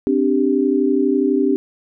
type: chord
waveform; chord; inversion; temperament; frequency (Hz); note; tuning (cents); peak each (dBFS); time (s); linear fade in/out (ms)
sine; C suspended second; none; equal; 261.6 / 293.7 / 392; C4 / D4 / G4; 0 / 0 / 0; -18; 0.07-1.56; 0
effects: none